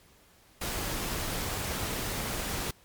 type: noise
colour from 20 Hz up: pink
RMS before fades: -33 dBFS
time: 0.61-2.71 s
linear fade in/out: 5 ms
effects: pink hiss -60 dBFS RMS until 2.84 s + MP3 96 kbps